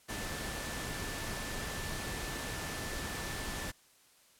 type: tone in noise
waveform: sine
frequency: 1760 Hz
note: A6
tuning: in tune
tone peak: -46 dBFS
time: 0.08-3.72 s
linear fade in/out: 20 ms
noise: pink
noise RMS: -39 dBFS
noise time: 0.08-3.72 s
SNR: -10 dB
effects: white hiss -64 dBFS RMS until 4.39 s + low-pass 12000 Hz 12 dB/octave